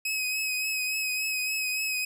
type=tone with vibrato; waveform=sawtooth; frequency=2541 Hz; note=D#7; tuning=36 cents sharp; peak=-24 dBFS; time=0.05-2.05 s; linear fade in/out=5 ms; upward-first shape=triangle; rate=3.5 Hz; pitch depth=34 cents each way; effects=none